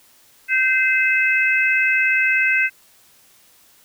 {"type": "harmonic tone", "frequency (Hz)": 517, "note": "C5", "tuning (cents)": -21, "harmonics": [3, 4, 5], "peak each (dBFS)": [-19, -19, -19], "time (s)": [0.48, 2.7], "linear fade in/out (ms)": 50, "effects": ["white hiss -53 dBFS RMS until 3.84 s"]}